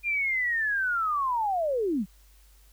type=linear sweep; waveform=sine; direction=down; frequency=2425 to 168.3 Hz; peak=-24 dBFS; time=0.03-2.06 s; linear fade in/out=50 ms; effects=added 50 Hz sine -54 dBFS peak until 2.72 s + white hiss -62 dBFS RMS until 2.72 s